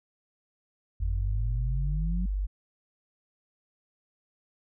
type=exponential sweep; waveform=sine; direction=up; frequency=82.1 to 185 Hz; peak=-31 dBFS; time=1-2.26 s; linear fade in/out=5 ms
type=tone; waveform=sine; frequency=48.71 Hz; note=G1; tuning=10 cents flat; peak=-26 dBFS; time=1-2.47 s; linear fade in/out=20 ms
effects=none